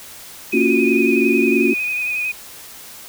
sine tone with vibrato, 2489 Hz, D#7, in tune, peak -19 dBFS, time 0.52-2.32 s, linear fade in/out 10 ms, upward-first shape sine, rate 11 Hz, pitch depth 29 cents each way
sine chord, Gb major seventh, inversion first, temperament just, 231.2 / 277.5 / 346.9 / 370 Hz, Bb3 / Db4 / F4 / Gb4, -14 / +2 / -12 / 0 cents, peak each -19 dBFS, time 0.53-1.74 s, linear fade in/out 10 ms
effects white hiss -38 dBFS RMS until 3.08 s

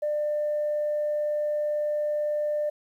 sine tone, 597 Hz, D5, 28 cents sharp, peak -23 dBFS, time 0.02-2.7 s, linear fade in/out 10 ms, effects tanh soft clip ceiling -20 dBFS + 10-bit

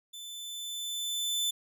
sawtooth tone with level ramp, 3520 Hz, A7, in tune, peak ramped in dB -39 to -24 dBFS, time 0.13-1.51 s, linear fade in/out 10 ms, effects none

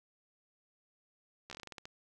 slowing click train, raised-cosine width 0.2 ms, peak -28 dBFS, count 11, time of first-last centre 1.5-1.855 s, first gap 13 ms, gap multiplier 1.21, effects none

